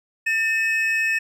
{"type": "tone pair together", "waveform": "triangle", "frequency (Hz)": [1798, 2563], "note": ["A6", "E7"], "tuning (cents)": [37, -49], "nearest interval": "tritone", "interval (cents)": 614, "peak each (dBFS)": -20, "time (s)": [0.26, 1.19], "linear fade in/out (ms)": 10, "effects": []}